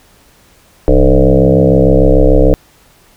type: tone with frequency modulation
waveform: sine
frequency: 233.8 Hz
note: A#3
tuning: 5 cents sharp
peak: -4 dBFS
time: 0.88-2.54 s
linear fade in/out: 0 ms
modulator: 66.7 Hz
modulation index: 5.2
effects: pink hiss -47 dBFS RMS until 3.16 s